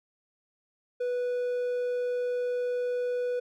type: tone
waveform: triangle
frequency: 492.3 Hz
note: B4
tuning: 6 cents flat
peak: -25 dBFS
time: 1-3.4 s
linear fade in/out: 10 ms
effects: none